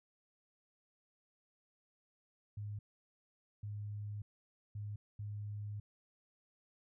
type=tone bursts at uneven times; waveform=sine; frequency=103.83 Hz; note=G#2; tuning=in tune; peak=-40 dBFS; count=4; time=2.57-2.79 / 3.63-4.22 / 4.75-4.96 / 5.19-5.8 s; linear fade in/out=5 ms; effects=none